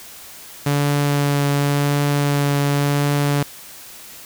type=tone with vibrato; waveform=sawtooth; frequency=143.3 Hz; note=D3; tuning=42 cents flat; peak=-12 dBFS; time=0.66-3.43 s; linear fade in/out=5 ms; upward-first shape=triangle; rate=0.91 Hz; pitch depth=12 cents each way; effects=white hiss -39 dBFS RMS until 4.25 s